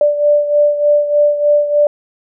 sine beating tone pair, 587.3 / 590.6 Hz, D5 / D5, 0 / +10 cents, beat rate 3.3 Hz, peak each -10 / -16 dBFS, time 0.01-1.87 s, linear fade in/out 2 ms, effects none

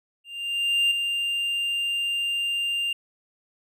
triangle tone with ADSR envelope, 2794 Hz, F7, in tune, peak -16 dBFS, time 0.24-2.93 s, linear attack 670 ms, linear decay 7 ms, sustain -6 dB, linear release 4 ms, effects none

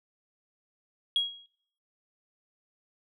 sine tone with exponential decay, 3300 Hz, G#7, 12 cents flat, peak -19 dBFS, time 1.16-1.46 s, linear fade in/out 1 ms, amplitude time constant 65 ms, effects noise-tail reverb RT60 0.6 s tail -21 dB re dry + tanh soft clip ceiling -19 dBFS

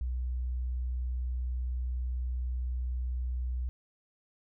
sine tone, 62.1 Hz, B1, 10 cents sharp, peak -30 dBFS, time 0.01-3.69 s, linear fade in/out 0 ms, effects none

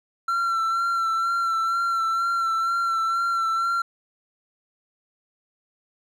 triangle tone with vibrato, 1355 Hz, E6, 47 cents sharp, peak -19 dBFS, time 0.28-3.82 s, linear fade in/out 5 ms, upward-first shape sine, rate 2.1 Hz, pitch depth 27 cents each way, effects none

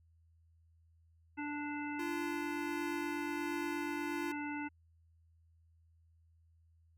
harmonic tone, 293.7 Hz, D4, in tune, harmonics 1 / 3 / 5 / 7 / 9, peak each -39 / -44 / -46 / -47 / -49 dBFS, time 1.37-4.69 s, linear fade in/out 20 ms
square tone with tremolo, 342.1 Hz, F4, 36 cents flat, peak -39 dBFS, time 1.99-4.32 s, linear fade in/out 5 ms, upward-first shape sine, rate 1.4 Hz, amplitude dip 25%
effects added 82 Hz sine -64 dBFS peak until 6.97 s + MP3 96 kbps

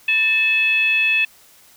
sine tone with frequency modulation, 2590 Hz, E7, 31 cents flat, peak -14 dBFS, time 0.08-1.25 s, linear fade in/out 5 ms, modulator 811 Hz, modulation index 0.5, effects white hiss -50 dBFS RMS until 1.76 s

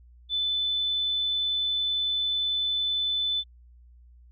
sine tone, 3509 Hz, A7, 5 cents flat, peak -24 dBFS, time 0.29-3.44 s, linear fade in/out 50 ms, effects added 60 Hz sine -50 dBFS peak until 4.31 s

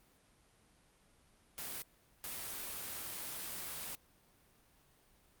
white noise bursts at uneven times, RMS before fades -43 dBFS, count 2, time 1.58-1.82 / 2.24-3.95 s, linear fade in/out 0 ms, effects pink hiss -68 dBFS RMS until 5.4 s + Opus 32 kbps

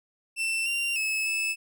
40% pulse tone with pitch steps, 2679 / 2769 / 2592 / 2614 Hz, E7 / F7 / E7 / E7, +27 / -15 / -30 / -15 cents, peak -25 dBFS, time 0.36-1.56 s, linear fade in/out 50 ms, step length 300 ms, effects none

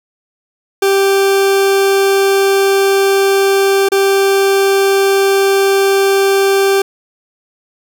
40% pulse tone with dropouts, 392 Hz, G4, in tune, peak -8 dBFS, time 0.82-6.82 s, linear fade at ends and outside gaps 5 ms, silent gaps 3.888-3.918 s, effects 8-bit

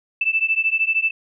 sine beating tone pair, 2637 / 2650 Hz, E7 / E7, 0 / +9 cents, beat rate 13 Hz, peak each -20 dBFS, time 0.21-1.11 s, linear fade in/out 5 ms, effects none

